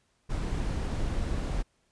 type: noise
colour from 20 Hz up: brown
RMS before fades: -30 dBFS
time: 0.29-1.63 s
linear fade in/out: 20 ms
effects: pink hiss -71 dBFS RMS until 1.91 s + resampled to 22050 Hz